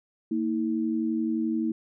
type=tone pair together; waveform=sine; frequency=229.3 / 320.9 Hz; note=A#3 / E4; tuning=-28 / -46 cents; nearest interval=tritone; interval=582 cents; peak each=-27 dBFS; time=0.31-1.72 s; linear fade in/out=5 ms; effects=none